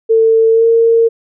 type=tone with pitch glide; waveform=sine; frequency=448.9 to 458.3 Hz; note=A4 to A#4; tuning=+35 to -29 cents; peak=-6 dBFS; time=0.09-1.09 s; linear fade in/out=20 ms; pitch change=+36 cents; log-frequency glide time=0.51-0.66 s; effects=none